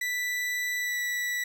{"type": "tone with pitch glide", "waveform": "40% pulse", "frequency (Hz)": [1975.5, 1957.3], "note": ["B6", "B6"], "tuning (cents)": [0, -16], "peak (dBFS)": -27, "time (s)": [0.01, 1.44], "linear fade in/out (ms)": 5, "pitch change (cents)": -16, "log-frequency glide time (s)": [0.78, 1], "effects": []}